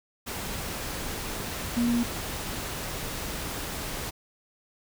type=tone in noise; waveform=sine; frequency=238.1 Hz; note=A#3; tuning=37 cents sharp; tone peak=-22 dBFS; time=1.76-2.04 s; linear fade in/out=20 ms; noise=pink; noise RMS=-34 dBFS; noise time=0.26-4.11 s; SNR=+9 dB; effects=none